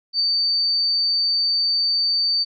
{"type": "tone with ADSR envelope", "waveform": "sine", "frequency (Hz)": 4587, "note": "D8", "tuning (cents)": -42, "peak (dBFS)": -15, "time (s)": [0.13, 2.45], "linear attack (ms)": 68, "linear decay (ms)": 4, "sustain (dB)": -2, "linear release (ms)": 27, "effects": []}